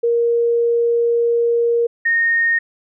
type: tone pair in turn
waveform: sine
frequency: 469.5 / 1847.3 Hz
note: A#4 / A#6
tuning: +12 / -16 cents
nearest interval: 2 octaves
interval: 2372 cents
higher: second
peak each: -13 dBFS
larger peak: neither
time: 0.03-1.87 / 2.05-2.59 s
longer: first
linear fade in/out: 10 ms
effects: none